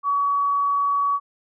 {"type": "tone", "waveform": "sine", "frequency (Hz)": 1132, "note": "C#6", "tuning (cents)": 36, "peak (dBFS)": -18, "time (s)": [0.03, 1.2], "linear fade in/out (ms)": 50, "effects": []}